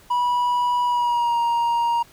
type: tone with pitch glide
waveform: triangle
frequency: 976 to 939.5 Hz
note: B5 to A#5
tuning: -21 to +13 cents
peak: -16 dBFS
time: 0.1-2.03 s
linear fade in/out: 10 ms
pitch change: -66 cents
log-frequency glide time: 0.85-1.38 s
effects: pink hiss -51 dBFS RMS until 2.12 s